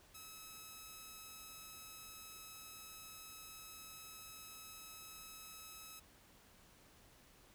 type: tone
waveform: 5% pulse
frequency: 1292 Hz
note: E6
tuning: 35 cents flat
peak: -40 dBFS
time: 0.14-6 s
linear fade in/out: 10 ms
effects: pink hiss -65 dBFS RMS until 7.54 s